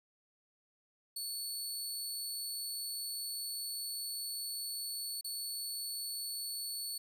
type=tone with dropouts; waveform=20% pulse; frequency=4435 Hz; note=C#8; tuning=in tune; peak=-32 dBFS; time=1.16-6.98 s; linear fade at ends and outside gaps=5 ms; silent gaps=5.211-5.244 s; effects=12-bit